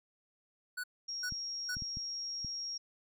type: tone bursts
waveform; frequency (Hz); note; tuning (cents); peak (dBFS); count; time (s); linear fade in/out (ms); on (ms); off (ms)
square; 1480; F#6; 0; -37; 3; 0.77-1.754; 10; 68; 390
type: tone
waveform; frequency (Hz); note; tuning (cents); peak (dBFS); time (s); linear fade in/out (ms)
sine; 5588; F8; 0; -37; 1.08-2.78; 10
type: clicks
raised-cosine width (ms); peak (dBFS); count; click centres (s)
5; -32; 5; 1.323 / 1.769 / 1.822 / 1.971 / 2.447
effects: none